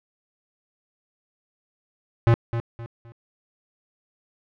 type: tone with echo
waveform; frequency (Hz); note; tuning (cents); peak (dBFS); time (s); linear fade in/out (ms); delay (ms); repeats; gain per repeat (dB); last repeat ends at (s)
square; 116.54; A#2; 0; -14; 2.27-2.34; 0; 260; 3; -10; 3.12
effects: low-pass 2000 Hz 12 dB/octave